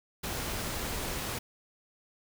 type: noise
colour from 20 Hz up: pink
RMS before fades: -35 dBFS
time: 0.23-1.39 s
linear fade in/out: 10 ms
effects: none